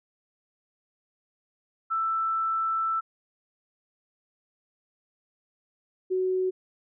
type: tone pair in turn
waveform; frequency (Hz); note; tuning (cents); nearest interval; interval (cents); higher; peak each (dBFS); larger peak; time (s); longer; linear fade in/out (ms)
sine; 1326 / 372.1; E6 / F#4; +10 / +10; octave + minor seventh; 2200; first; -24 / -23; second; 1.9-3.01 / 6.1-6.51; first; 20
effects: none